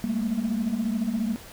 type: tone cluster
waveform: sine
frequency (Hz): 200.8 / 218 / 232.3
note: G3 / A3 / A#3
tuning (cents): +42 / -16 / -6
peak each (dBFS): -28 / -29 / -25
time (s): 0.04-1.36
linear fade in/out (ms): 0
effects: tanh soft clip ceiling -19 dBFS + pink hiss -45 dBFS RMS until 1.52 s